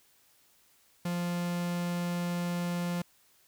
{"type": "tone", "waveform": "45% pulse", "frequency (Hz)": 174.61, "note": "F3", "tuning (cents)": 0, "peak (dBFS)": -30, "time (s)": [1.05, 3.02], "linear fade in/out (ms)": 5, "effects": ["white hiss -65 dBFS RMS until 3.47 s"]}